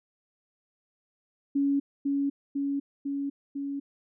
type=tone with echo; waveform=sine; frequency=280 Hz; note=C#4; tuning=18 cents sharp; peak=-22 dBFS; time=1.55-1.8 s; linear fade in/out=10 ms; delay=500 ms; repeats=4; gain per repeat=-2 dB; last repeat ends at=3.8 s; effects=none